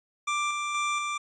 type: tone with tremolo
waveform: 25% pulse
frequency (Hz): 1180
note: D6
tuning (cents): +8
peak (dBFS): -22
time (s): 0.27-1.18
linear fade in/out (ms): 10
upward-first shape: square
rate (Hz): 2.1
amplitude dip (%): 30
effects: resampled to 22050 Hz